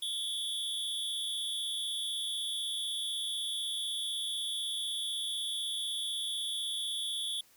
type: tone with amplitude modulation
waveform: square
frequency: 3434 Hz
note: A7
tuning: 43 cents flat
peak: -30 dBFS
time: 0.02-7.41 s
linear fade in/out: 5 ms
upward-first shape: sine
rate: 264 Hz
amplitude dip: 85%
effects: white hiss -63 dBFS RMS until 7.56 s